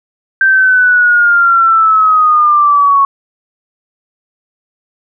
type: linear sweep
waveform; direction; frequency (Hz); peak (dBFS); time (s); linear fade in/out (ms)
sine; down; 1568 to 1102; -5; 0.41-3.05; 2
effects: none